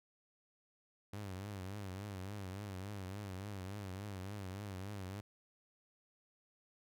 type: tone with vibrato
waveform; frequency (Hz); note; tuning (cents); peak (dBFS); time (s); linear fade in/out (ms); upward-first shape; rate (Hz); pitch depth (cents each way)
sawtooth; 98; G2; 0; -39; 1.13-5.21; 5; triangle; 3.5; 130
effects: none